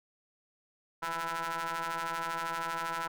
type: ring-modulated tone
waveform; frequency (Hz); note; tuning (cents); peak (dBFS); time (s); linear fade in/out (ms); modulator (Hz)
sawtooth; 164.81; E3; 0; -26; 1.02-3.08; 10; 1160
effects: none